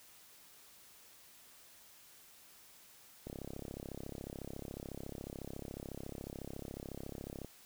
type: click train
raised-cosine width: 2 ms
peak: -30 dBFS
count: 143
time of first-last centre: 3.27-7.446 s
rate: 34 Hz
effects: white hiss -60 dBFS RMS until 7.65 s